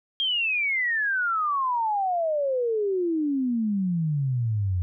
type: exponential sweep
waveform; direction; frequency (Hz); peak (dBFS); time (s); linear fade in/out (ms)
sine; down; 3247 to 86.8; -22; 0.2-4.82; 0
effects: none